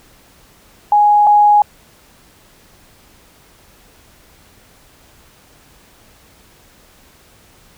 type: tone pair in turn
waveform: sine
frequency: 830.6 / 830.6 Hz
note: G#5 / G#5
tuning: 0 / 0 cents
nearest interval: unison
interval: 0 cents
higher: neither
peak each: -7 / -6 dBFS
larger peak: second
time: 0.92-1.27 / 1.27-1.62 s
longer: neither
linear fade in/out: 2 ms
effects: pink hiss -48 dBFS RMS until 7.77 s